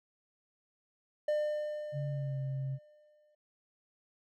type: tone with exponential decay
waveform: triangle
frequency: 601 Hz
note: D5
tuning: 40 cents sharp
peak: -25 dBFS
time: 1.28-3.35 s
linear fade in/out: 5 ms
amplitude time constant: 450 ms
type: tone with pitch glide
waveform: sine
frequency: 140.4 to 134.21 Hz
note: C#3 to C3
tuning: +22 to +44 cents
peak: -33 dBFS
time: 1.92-2.79 s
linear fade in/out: 50 ms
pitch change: -78 cents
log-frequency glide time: 2.08-2.39 s
effects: none